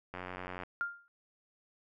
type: click train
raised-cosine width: 0.5 ms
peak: -26 dBFS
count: 46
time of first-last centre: 0.14-0.635 s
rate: 91 Hz
type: tone with exponential decay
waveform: sine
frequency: 1400 Hz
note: F6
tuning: 4 cents sharp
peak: -28 dBFS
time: 0.81-1.08 s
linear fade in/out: 0 ms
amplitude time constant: 57 ms
effects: none